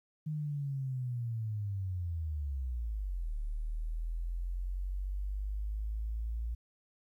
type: linear two-way sweep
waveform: sine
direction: down then up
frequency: 155.56 to 36.71 to 57.3 Hz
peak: -33 dBFS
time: 0.26-6.55 s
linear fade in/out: 10 ms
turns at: 3.36 s
effects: 12-bit